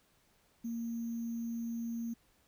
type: tone with sample-and-hold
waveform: sine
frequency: 231.7 Hz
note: A#3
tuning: 10 cents flat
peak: -35 dBFS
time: 0.64-2.14 s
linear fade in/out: 10 ms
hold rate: 6300 Hz
effects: pink hiss -70 dBFS RMS until 2.47 s